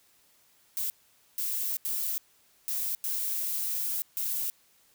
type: noise bursts at uneven times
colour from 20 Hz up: violet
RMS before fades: -31 dBFS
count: 6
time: 0.77-0.9 / 1.38-1.77 / 1.85-2.18 / 2.68-2.95 / 3.04-4.02 / 4.17-4.5 s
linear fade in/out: 0 ms
effects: white hiss -64 dBFS RMS until 4.94 s